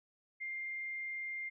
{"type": "tone", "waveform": "sine", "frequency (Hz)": 2107, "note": "C7", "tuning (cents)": 12, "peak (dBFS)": -38, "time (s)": [0.4, 1.5], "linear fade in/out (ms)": 20, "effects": []}